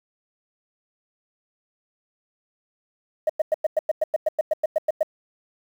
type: tone bursts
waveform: sine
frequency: 622.3 Hz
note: D#5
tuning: in tune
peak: -15 dBFS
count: 15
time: 3.27-5.031 s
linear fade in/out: 5 ms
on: 25 ms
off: 99 ms
effects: tanh soft clip ceiling -13 dBFS + 8-bit